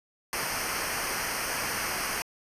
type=noise with comb filter; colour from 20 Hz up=pink; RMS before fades=-31 dBFS; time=0.33-2.22 s; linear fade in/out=0 ms; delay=0.27 ms; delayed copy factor=-0.8; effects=resampled to 32000 Hz